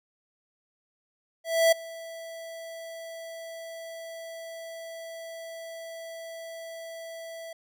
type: tone with ADSR envelope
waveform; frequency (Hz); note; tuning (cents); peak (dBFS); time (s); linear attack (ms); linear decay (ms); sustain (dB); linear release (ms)
square; 659.3; E5; 0; -17; 1.44-7.53; 280; 9; -22; 4
effects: none